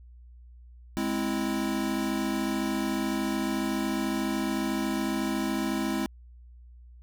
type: chord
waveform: square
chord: Ab augmented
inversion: none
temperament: equal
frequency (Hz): 207.7 / 261.6 / 329.6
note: Ab3 / C4 / E4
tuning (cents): 0 / 0 / 0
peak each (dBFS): -32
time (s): 0.97-6.06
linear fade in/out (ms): 0
effects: added 60 Hz sine -47 dBFS peak until 7.02 s